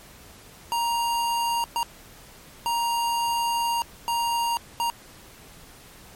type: tone bursts at uneven times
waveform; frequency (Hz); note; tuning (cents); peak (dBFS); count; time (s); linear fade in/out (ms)
square; 937; A#5; +9; -23; 5; 0.72-1.64 / 1.76-1.83 / 2.66-3.82 / 4.08-4.57 / 4.8-4.9; 0
effects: pink hiss -48 dBFS RMS until 6.15 s + MP3 64 kbps